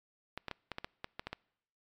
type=clicks; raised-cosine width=0.3 ms; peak=-22 dBFS; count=10; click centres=0.376 / 0.483 / 0.513 / 0.717 / 0.784 / 0.845 / 1.044 / 1.195 / 1.27 / 1.33 s; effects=noise-tail reverb RT60 0.8 s tail -26 dB re dry + MP3 96 kbps